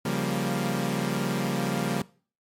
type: chord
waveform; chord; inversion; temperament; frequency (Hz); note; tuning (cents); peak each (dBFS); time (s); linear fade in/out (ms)
sawtooth; G half-diminished seventh; second; equal; 138.59 / 174.61 / 196 / 233.1; Db3 / F3 / G3 / Bb3; 0 / 0 / 0 / 0; -27; 0.05-2.02; 5
effects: noise-tail reverb RT60 0.4 s tail -20 dB re dry + MP3 64 kbps